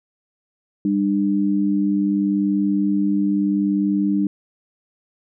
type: tone pair together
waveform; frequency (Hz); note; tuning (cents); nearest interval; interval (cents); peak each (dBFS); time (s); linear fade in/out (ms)
sine; 198.8 / 299.5; G3 / D4; +25 / +34; perfect fifth; 709; -19; 0.85-4.27; 2
effects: none